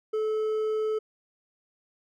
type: tone with hard clipping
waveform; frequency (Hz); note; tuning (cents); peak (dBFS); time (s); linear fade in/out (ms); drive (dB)
triangle; 433.5; A4; -26; -26; 0.13-0.99; 10; 7
effects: none